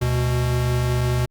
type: tone pair together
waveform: square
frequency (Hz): 72.9 / 123.33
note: D2 / B2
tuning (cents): -12 / -2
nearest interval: major sixth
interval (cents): 910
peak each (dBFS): -26 / -20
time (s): 0.01-1.26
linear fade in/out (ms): 10
effects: Opus 48 kbps